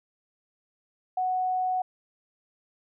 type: tone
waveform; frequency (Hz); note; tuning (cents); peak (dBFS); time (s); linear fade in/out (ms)
sine; 740; F#5; 0; -24; 1.17-1.82; 5
effects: none